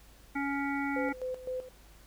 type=harmonic tone; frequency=279.9 Hz; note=C#4; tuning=17 cents sharp; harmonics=1 / 3 / 5 / 7 / 8; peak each=-32 / -37 / -39 / -40 / -41 dBFS; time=0.35-1.13 s; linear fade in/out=10 ms
type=tone with tremolo; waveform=sine; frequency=510 Hz; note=C5; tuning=44 cents flat; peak=-32 dBFS; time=0.96-1.69 s; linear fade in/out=5 ms; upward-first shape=square; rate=3.9 Hz; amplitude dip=75%
effects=added 50 Hz sine -56 dBFS peak until 2.06 s + pink hiss -59 dBFS RMS until 2.06 s